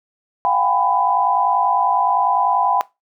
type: tone cluster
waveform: sine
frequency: 698 / 759 / 809 / 998 Hz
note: F5 / F#5 / G#5 / B5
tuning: -1 / +44 / -46 / +18 cents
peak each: -24 / -22 / -19 / -18 dBFS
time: 0.45-2.81 s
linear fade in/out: 0 ms
effects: noise-tail reverb RT60 0.2 s tail -19 dB re dry